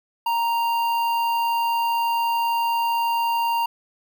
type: tone with notch filter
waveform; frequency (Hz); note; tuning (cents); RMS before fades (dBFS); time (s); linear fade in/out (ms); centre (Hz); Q
square; 931; A#5; -2; -22; 0.26-3.66; 5; 7300; 0.59
effects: none